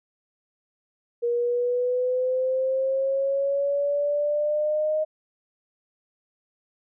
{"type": "exponential sweep", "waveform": "sine", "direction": "up", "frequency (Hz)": [473.3, 622.3], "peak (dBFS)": -21, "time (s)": [1.22, 5.05], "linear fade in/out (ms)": 20, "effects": []}